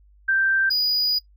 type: tone pair in turn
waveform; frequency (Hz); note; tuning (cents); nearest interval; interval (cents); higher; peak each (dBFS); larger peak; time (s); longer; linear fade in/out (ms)
sine / triangle; 1568 / 4922; G6 / D#8; 0 / -20; octave + minor sixth; 1980; second; -17 / -17; neither; 0.28-0.7 / 0.7-1.19; second; 10
effects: noise-tail reverb RT60 0.1 s tail -17 dB re dry + added 50 Hz sine -51 dBFS peak until 1.36 s